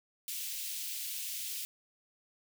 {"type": "high-pass noise", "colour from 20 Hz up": "white", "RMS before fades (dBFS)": -39, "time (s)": [0.28, 1.65], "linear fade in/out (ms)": 0, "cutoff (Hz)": 2500, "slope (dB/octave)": 24, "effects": []}